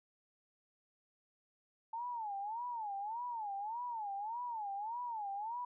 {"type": "tone with vibrato", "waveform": "sine", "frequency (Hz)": 880, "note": "A5", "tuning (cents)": 0, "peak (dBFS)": -38, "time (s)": [1.93, 5.65], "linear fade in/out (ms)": 5, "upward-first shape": "sine", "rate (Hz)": 1.7, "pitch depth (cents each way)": 190, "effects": []}